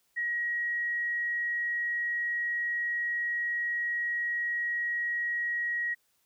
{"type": "tone", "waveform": "sine", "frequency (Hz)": 1900, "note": "A#6", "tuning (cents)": 33, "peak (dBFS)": -28, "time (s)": [0.16, 5.95], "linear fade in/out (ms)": 20, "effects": ["white hiss -72 dBFS RMS until 6.25 s"]}